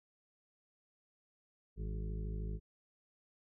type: harmonic tone with a mistuned harmonic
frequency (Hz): 53.1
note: G#1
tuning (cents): +39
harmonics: 1 / 2 / 3 / 4 / 6 / 7 / 8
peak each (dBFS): -38 / -46 / -46 / -51 / -59 / -55 / -54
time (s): 1.76-2.6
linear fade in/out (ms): 50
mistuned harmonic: 4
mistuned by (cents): -67
effects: none